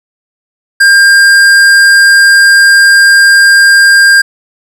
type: tone with hard clipping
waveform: triangle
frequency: 1602 Hz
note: G6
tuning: 37 cents sharp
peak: -3 dBFS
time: 0.8-4.22 s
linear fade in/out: 10 ms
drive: 17 dB
effects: none

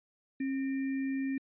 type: tone with sample-and-hold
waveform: sine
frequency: 269.8 Hz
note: C#4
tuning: 47 cents flat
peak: -30 dBFS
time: 0.4-1.38 s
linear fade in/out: 5 ms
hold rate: 2100 Hz
effects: resampled to 8000 Hz

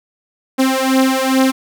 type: beating tone pair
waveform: sawtooth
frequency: 262.3 / 264.7 Hz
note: C4 / C4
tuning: +4 / +20 cents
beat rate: 2.4 Hz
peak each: -11 dBFS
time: 0.58-1.52 s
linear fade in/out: 20 ms
effects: none

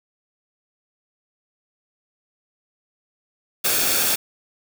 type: noise with comb filter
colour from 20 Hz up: white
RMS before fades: -20 dBFS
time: 3.64-4.16 s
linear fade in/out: 10 ms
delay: 1 ms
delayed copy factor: -0.5
effects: none

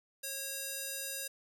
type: tone with band-pass filter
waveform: square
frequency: 546 Hz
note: C#5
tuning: 26 cents flat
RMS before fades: -40 dBFS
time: 0.23-1.28 s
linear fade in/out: 10 ms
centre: 11000 Hz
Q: 0.84
effects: none

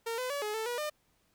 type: tone with pitch steps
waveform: sawtooth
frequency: 458.9 / 506 / 570 / 422.3 / 442.1 / 483.5 / 603 Hz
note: A#4 / B4 / C#5 / G#4 / A4 / B4 / D5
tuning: -27 / +42 / +48 / +29 / +8 / -37 / +46 cents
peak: -29 dBFS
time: 0.06-0.9 s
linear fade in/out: 10 ms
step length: 120 ms
effects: pink hiss -72 dBFS RMS until 1.34 s

